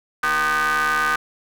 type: ring-modulated tone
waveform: 40% pulse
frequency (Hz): 148.4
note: D3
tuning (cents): +18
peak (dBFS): -14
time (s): 0.23-1.16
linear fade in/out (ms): 5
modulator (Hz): 1370
effects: none